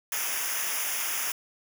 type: noise with comb filter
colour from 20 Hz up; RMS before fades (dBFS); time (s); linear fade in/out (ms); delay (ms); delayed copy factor
white; -30; 0.12-1.32; 2; 0.24; -0.95
effects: none